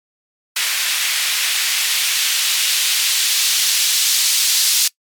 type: noise with band-pass filter sweep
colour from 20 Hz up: blue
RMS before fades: -17 dBFS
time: 0.56-4.88 s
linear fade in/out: 5 ms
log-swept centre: 2200 to 4300 Hz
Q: 1.1
effects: noise-tail reverb RT60 0.1 s tail -23 dB re dry + MP3 96 kbps